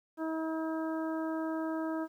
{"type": "harmonic tone", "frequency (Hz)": 320.1, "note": "D#4", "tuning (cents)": 49, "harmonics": [1, 2, 3, 4, 5], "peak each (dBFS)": [-33, -39, -43, -45, -47], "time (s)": [0.17, 2.08], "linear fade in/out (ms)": 50, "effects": ["11-bit"]}